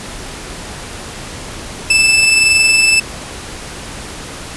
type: tone with amplitude modulation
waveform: sawtooth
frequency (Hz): 2637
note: E7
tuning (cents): 0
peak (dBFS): -3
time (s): 1.9-3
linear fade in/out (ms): 5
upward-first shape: sine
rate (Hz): 21.5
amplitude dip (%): 35
effects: pink hiss -28 dBFS RMS until 4.56 s + resampled to 24000 Hz